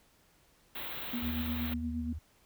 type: band-stop noise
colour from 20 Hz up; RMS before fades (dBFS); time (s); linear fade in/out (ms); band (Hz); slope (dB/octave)
white; -40; 0.75-1.74; 5; 4000 to 14000; 96
type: tone with tremolo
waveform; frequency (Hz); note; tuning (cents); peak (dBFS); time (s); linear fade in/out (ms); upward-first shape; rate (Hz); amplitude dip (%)
sine; 240; B3; -49; -32; 1.13-2.13; 5; sine; 8.5; 45
type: tone with pitch glide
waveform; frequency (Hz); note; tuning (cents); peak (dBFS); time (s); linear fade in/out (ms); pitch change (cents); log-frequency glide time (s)
sine; 77.1 to 77.64; D#2 to D#2; -15 to -3; -37; 1.22-2.19; 10; +12; 1.5-1.57
effects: pink hiss -66 dBFS RMS until 2.45 s